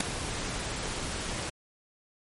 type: noise with ADSR envelope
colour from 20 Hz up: pink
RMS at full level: -21 dBFS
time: 0-1.5 s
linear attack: 6 ms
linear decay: 4 ms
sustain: -13 dB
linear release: 9 ms
effects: MP3 48 kbps